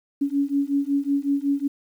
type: beating tone pair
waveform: sine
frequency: 278.5 / 283.9 Hz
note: C#4 / C#4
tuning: +8 / +41 cents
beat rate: 5.4 Hz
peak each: -23 dBFS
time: 0.21-1.68 s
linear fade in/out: 10 ms
effects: 9-bit